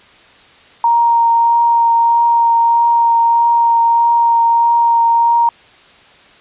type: tone with vibrato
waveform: sine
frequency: 932.3 Hz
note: A#5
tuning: in tune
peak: -8 dBFS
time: 0.84-5.49 s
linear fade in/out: 2 ms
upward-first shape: triangle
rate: 1.6 Hz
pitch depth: 11 cents each way
effects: white hiss -44 dBFS RMS until 6.4 s + resampled to 8000 Hz